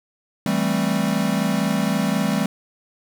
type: chord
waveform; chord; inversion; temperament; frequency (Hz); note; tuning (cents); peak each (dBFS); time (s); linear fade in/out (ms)
square; A minor seventh; second; equal; 164.81 / 196 / 220 / 261.6; E3 / G3 / A3 / C4; 0 / 0 / 0 / 0; -27 / -23 / -25 / -27; 0.46-2.46; 2
effects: none